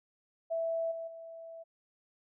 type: tone with level steps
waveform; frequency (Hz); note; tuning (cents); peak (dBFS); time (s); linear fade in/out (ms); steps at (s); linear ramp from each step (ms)
sine; 659.3; E5; 0; -30 / -37 / -44; 0.5-1.64; 20; 0.91 / 1.07; 10
effects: none